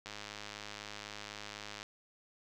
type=click train; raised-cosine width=0.2 ms; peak=-26 dBFS; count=185; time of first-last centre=0.06-1.829 s; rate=104 Hz; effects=none